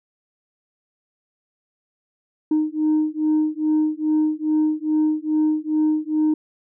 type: beating tone pair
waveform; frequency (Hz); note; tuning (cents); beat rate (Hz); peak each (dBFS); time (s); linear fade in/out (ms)
sine; 307.3 / 309.7; D#4 / D#4; -21 / -8; 2.4; -19; 2.51-6.34; 5
effects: tanh soft clip ceiling -13 dBFS